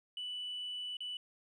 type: tone with dropouts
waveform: sine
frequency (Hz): 2971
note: F#7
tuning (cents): +6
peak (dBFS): -37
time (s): 0.17-1.17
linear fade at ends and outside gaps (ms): 2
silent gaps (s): 0.969-1.005
effects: tanh soft clip ceiling -35 dBFS + 13-bit